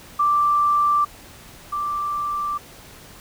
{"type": "tone pair in turn", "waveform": "sine", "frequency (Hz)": [1174.7, 1174.7], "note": ["D6", "D6"], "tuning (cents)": [0, 0], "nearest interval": "unison", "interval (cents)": 0, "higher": "neither", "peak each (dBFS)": [-15, -22], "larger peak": "first", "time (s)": [[0.19, 1.05], [1.72, 2.58]], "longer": "neither", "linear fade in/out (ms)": 10, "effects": ["pink hiss -44 dBFS RMS until 3.2 s"]}